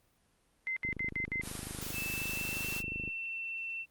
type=tone bursts; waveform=sine; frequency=2069 Hz; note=C7; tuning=20 cents flat; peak=-32 dBFS; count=5; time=0.67-1.413 s; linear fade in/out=0 ms; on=95 ms; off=67 ms
type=click train; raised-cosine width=3 ms; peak=-29 dBFS; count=58; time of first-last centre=0.85-3.077 s; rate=25.6 Hz
type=noise; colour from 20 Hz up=white; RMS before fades=-41 dBFS; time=1.41-2.83 s; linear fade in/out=50 ms
type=tone with pitch glide; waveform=sine; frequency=2637 to 2692 Hz; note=E7 to E7; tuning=0 to +36 cents; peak=-36 dBFS; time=1.92-3.86 s; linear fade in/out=50 ms; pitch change=+36 cents; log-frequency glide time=2.04-2.72 s
effects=pink hiss -71 dBFS RMS until 3.9 s + Opus 32 kbps